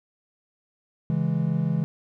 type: chord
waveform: triangle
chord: C# minor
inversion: none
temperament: equal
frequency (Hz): 138.59 / 164.81 / 207.7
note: C#3 / E3 / G#3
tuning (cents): 0 / 0 / 0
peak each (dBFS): -25 / -22 / -27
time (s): 1.1-1.84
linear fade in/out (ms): 0
effects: none